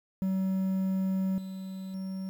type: tone with level steps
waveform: triangle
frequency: 190 Hz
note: F#3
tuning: 46 cents sharp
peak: -24 / -34 / -31 dBFS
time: 0.22-2.29 s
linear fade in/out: 0 ms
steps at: 1.38 / 1.94 s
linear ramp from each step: 2 ms
effects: 9-bit